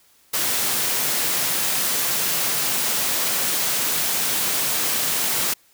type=high-pass noise; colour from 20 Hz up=white; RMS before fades=-22 dBFS; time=0.33-5.54 s; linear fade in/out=10 ms; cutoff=110 Hz; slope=96 dB/octave; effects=white hiss -57 dBFS RMS until 5.73 s